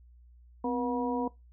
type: harmonic tone with a mistuned harmonic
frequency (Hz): 241.2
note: B3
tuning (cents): -41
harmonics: 1 / 2 / 3 / 4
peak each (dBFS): -31 / -34 / -38 / -34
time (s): 0.64-1.28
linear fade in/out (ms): 5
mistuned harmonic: 1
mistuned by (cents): +100
effects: noise-tail reverb RT60 0.2 s tail -20 dB re dry + added 60 Hz sine -53 dBFS peak until 1.52 s